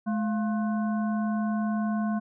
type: harmonic tone with a mistuned harmonic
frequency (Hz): 213.5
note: G#3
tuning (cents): +48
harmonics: 1 / 3 / 5 / 7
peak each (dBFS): -25 / -35 / -39 / -42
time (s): 0.06-2.2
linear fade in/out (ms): 20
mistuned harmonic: 3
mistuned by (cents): +140
effects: none